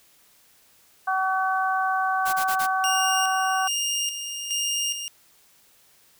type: harmonic tone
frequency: 379 Hz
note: F#4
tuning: 42 cents sharp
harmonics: 2 / 3 / 4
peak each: -24 / -26 / -27 dBFS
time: 1.07-3.68 s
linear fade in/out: 10 ms
type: noise bursts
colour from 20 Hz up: white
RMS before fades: -31 dBFS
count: 4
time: 2.25-2.67 s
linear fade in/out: 20 ms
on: 84 ms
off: 28 ms
type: tone with tremolo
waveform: 20% pulse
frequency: 2822 Hz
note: F7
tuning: 17 cents sharp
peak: -19 dBFS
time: 2.84-5.08 s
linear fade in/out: 0 ms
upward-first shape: square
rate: 1.2 Hz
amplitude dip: 55%
effects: white hiss -58 dBFS RMS until 6.19 s